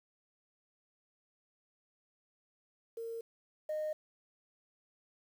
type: tone pair in turn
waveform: sine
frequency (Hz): 458.5 / 615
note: A#4 / D#5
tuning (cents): -29 / -20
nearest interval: perfect fourth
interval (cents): 509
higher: second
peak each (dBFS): -38 / -32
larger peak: second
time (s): 2.97-3.21 / 3.69-3.93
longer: neither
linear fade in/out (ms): 5
effects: tanh soft clip ceiling -31 dBFS + 10-bit